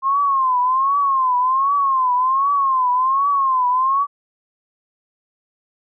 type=tone with vibrato; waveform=sine; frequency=1061 Hz; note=C6; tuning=24 cents sharp; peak=-14 dBFS; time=0.02-4.07 s; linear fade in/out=50 ms; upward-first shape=triangle; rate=1.3 Hz; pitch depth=140 cents each way; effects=none